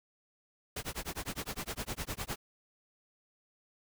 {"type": "noise with tremolo", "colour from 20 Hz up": "pink", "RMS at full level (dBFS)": -36, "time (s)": [0.76, 2.36], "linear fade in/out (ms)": 5, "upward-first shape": "sine", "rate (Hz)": 9.8, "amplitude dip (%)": 100, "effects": []}